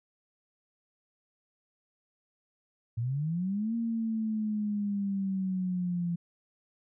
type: linear two-way sweep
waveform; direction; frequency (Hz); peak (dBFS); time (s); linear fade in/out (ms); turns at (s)
sine; up then down; 110.6 to 232.2 to 170.6; -28; 2.97-6.16; 10; 3.75
effects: none